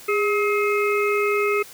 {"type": "harmonic tone with a mistuned harmonic", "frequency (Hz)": 425, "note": "G#4", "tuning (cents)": 40, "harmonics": [1, 3, 5, 6], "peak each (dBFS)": [-20, -25, -27, -28], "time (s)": [0.08, 1.63], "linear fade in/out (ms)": 10, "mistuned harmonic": 1, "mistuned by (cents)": -60, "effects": ["white hiss -43 dBFS RMS until 1.73 s"]}